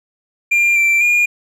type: tone with pitch steps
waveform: triangle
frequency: 2392 / 2349 / 2424 Hz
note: D7 / D7 / D#7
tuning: +31 / 0 / -46 cents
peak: -9 dBFS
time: 0.51-1.26 s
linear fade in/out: 10 ms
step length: 250 ms
effects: none